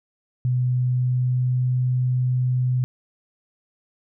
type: tone with pitch glide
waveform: sine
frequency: 125.4 to 126.35 Hz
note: B2 to B2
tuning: +27 to +40 cents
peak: -18 dBFS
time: 0.45-2.84 s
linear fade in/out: 0 ms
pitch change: +13 cents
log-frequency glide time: 0.75-1.75 s
effects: none